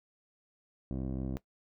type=tone with low-pass filter; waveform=15% pulse; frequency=65.41 Hz; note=C2; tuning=in tune; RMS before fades=-36 dBFS; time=0.91-1.37 s; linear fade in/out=0 ms; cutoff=400 Hz; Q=1.9; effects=noise-tail reverb RT60 0.1 s tail -19 dB re dry